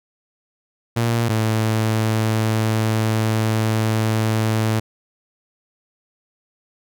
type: tone pair in turn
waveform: sawtooth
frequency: 116.54 / 110 Hz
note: A#2 / A2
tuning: 0 / 0 cents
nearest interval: minor second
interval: 100 cents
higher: first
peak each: -13 dBFS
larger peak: neither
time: 0.96-1.29 / 1.29-4.8 s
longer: second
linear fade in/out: 10 ms
effects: none